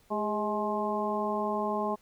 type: harmonic tone with a mistuned harmonic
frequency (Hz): 211.7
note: G#3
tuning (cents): +33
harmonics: 1 / 2 / 3 / 4 / 5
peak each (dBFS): -34 / -34 / -34 / -34 / -34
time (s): 0.1-1.96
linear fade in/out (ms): 20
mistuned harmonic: 2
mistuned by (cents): -55
effects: pink hiss -64 dBFS RMS until 2.01 s